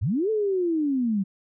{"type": "linear two-way sweep", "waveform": "sine", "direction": "up then down", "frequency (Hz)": [74.4, 445.8, 185.7], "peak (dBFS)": -21, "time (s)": [0.01, 1.24], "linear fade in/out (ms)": 20, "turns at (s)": 0.3, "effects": []}